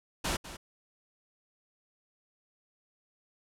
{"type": "noise with echo", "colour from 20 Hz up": "pink", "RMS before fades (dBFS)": -31, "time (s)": [0.24, 0.37], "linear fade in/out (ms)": 10, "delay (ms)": 200, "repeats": 1, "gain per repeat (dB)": -13, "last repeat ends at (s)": 0.57, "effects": ["low-pass 10000 Hz 12 dB/octave"]}